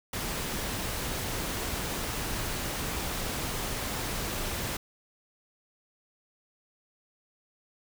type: noise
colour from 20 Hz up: pink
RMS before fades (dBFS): -33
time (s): 0.13-4.77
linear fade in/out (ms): 5
effects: none